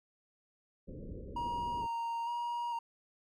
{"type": "low-pass noise", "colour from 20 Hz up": "pink", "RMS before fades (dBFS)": -45, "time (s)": [0.87, 1.87], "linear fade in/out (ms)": 20, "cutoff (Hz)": 550, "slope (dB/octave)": 96}
{"type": "tone with vibrato", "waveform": "triangle", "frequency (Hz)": 940, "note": "A#5", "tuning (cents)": 14, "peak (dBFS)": -32, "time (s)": [1.36, 2.79], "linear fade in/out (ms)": 5, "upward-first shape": "square", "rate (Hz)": 1.1, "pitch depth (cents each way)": 20}
{"effects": []}